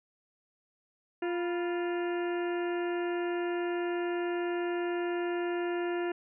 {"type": "harmonic tone with a mistuned harmonic", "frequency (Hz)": 349.2, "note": "F4", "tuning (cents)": 0, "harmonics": [1, 2, 3, 4, 5, 6, 7, 8], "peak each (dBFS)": [-30, -39, -45, -44, -43, -51, -50, -49], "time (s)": [1.22, 6.12], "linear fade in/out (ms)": 5, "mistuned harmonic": 3, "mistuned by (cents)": -110, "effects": []}